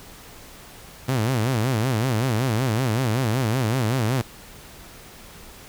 sawtooth tone with vibrato, 119.6 Hz, A#2, 45 cents sharp, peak -16 dBFS, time 1.08-4.22 s, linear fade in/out 10 ms, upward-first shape sine, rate 5.3 Hz, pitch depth 210 cents each way, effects pink hiss -44 dBFS RMS until 5.68 s

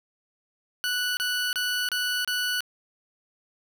20% pulse tone bursts, 1480 Hz, F#6, in tune, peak -20 dBFS, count 5, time 0.84-2.606 s, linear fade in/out 0 ms, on 330 ms, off 29 ms, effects none

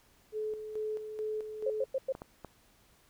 sine tone with tremolo, 430.4 Hz, A4, 38 cents flat, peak -32 dBFS, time 0.32-1.86 s, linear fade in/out 50 ms, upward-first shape square, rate 2.3 Hz, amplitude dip 55%
sine tone bursts, 531 Hz, C5, 25 cents sharp, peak -28 dBFS, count 4, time 1.66-2.124 s, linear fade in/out 5 ms, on 41 ms, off 100 ms
clicks, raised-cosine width 1 ms, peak -28 dBFS, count 3, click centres 2.151 / 2.219 / 2.447 s
effects pink hiss -65 dBFS RMS until 3.09 s

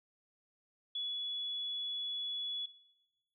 sine tone, 3400 Hz, G#7, 40 cents sharp, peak -35 dBFS, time 0.95-2.66 s, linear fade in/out 5 ms, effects noise-tail reverb RT60 1.0 s tail -19 dB re dry

